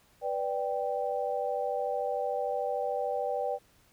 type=chord; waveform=sine; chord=G major; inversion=first; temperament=equal; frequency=493.9 / 587.3 / 784 Hz; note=B4 / D5 / G5; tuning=0 / 0 / 0 cents; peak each=-33 dBFS; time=0.21-3.59 s; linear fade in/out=50 ms; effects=pink hiss -64 dBFS RMS until 3.92 s